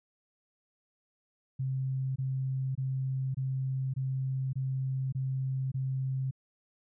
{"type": "tone bursts", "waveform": "sine", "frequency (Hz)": 132.3, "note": "C3", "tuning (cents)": 20, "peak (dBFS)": -29, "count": 8, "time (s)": [1.59, 6.311], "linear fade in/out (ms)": 10, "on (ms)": 570, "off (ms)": 23, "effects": []}